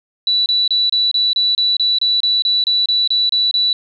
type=tone bursts; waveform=sine; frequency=3951 Hz; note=B7; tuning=in tune; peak=-12 dBFS; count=16; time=0.27-3.73 s; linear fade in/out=2 ms; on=190 ms; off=28 ms; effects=none